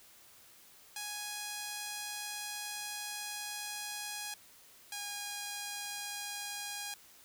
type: tone pair in turn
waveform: 5% pulse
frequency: 830.6 / 819.6 Hz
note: G#5 / G#5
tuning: 0 / -23 cents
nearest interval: unison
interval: 23 cents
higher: first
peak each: -27 dBFS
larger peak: neither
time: 0.96-4.34 / 4.92-6.94 s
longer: first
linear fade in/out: 2 ms
effects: white hiss -59 dBFS RMS until 7.24 s